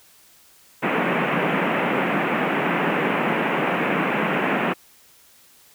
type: band-pass noise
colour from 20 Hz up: pink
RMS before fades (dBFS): -22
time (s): 0.82-4.74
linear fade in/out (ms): 20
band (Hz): 160 to 2700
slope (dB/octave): 48
effects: white hiss -53 dBFS RMS until 5.74 s